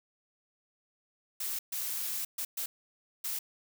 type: noise bursts at uneven times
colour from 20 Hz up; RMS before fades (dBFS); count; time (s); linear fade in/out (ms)
blue; -35; 5; 1.4-1.59 / 1.72-2.25 / 2.38-2.45 / 2.57-2.66 / 3.24-3.39; 5
effects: none